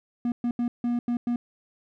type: tone bursts at uneven times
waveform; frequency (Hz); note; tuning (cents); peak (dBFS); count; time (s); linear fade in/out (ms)
triangle; 240; B3; -49; -21; 6; 0.25-0.32 / 0.44-0.51 / 0.59-0.68 / 0.84-0.99 / 1.08-1.17 / 1.27-1.36; 2
effects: none

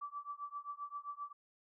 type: tone with tremolo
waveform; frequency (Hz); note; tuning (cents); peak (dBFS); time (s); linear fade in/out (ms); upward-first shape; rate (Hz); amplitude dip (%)
sine; 1159; D6; -23; -38; 0.01-1.33; 10; triangle; 7.6; 100
effects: none

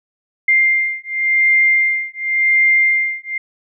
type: beating tone pair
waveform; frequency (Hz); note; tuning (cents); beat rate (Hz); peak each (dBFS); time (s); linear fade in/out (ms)
sine; 2102 / 2102.91; C7 / C7; +7 / +8; 0.91; -15; 0.48-3.38; 5
effects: none

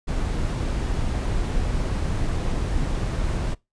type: noise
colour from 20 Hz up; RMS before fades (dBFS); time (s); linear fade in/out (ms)
brown; -24; 0.07-3.55; 20
effects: noise-tail reverb RT60 0.2 s tail -22 dB re dry + resampled to 22050 Hz

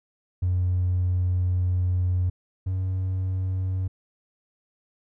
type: tone pair in turn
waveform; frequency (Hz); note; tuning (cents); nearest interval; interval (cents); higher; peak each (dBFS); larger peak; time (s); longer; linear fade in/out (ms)
triangle; 90.5 / 93.58; F#2 / F#2; -38 / +20; minor second; 58; second; -17 / -21; first; 0.42-2.3 / 2.66-3.88; first; 10
effects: tanh soft clip ceiling -17 dBFS

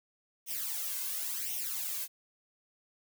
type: noise with flanger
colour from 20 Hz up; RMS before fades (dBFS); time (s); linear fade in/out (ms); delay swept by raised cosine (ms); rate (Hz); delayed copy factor
blue; -36; 0.46-2.08; 50; 0.33 to 1.93; 0.93; +0.8
effects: none

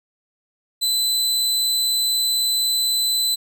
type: tone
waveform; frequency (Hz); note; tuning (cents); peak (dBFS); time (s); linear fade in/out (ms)
sawtooth; 4019; B7; +30; -15; 0.81-3.36; 20
effects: none

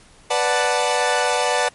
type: chord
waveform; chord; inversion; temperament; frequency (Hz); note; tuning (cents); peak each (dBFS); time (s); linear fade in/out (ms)
sawtooth; B minor seventh; none; equal; 493.9 / 587.3 / 740 / 880; B4 / D5 / F#5 / A5; 0 / 0 / 0 / 0; -19; 0.3-1.69; 10
effects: pink hiss -50 dBFS RMS until 1.74 s + MP3 48 kbps

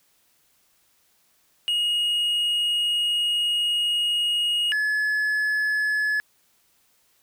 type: tone pair in turn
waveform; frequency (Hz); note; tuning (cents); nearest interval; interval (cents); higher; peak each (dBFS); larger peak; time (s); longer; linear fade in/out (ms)
triangle; 2876 / 1710.1; F#7 / A6; -50 / -50; major sixth; 900; first; -19; neither; 1.68-4.72 / 4.72-6.2; first; 0
effects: white hiss -64 dBFS RMS until 7.22 s

